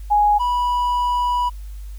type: tone pair in turn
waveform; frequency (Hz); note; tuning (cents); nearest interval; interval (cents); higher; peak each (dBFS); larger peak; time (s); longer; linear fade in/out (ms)
sine / triangle; 830.6 / 980; G#5 / B5; 0 / -14; minor third; 286; second; -12 / -15; first; 0.1-0.39 / 0.39-1.5; second; 20
effects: added 50 Hz sine -30 dBFS peak until 1.98 s + white hiss -53 dBFS RMS until 1.98 s